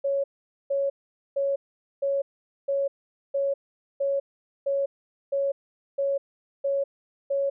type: tone bursts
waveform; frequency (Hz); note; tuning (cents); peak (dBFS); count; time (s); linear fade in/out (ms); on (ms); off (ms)
sine; 555; C#5; +2; -22; 12; 0.04-7.5; 10; 200; 460
effects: none